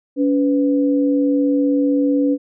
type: tone pair together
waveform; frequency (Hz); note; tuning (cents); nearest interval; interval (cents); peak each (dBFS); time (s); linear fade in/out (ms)
sine; 282.8 / 498.7; C#4 / B4; +35 / +17; minor seventh; 982; -14 / -21; 0.16-2.38; 50
effects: none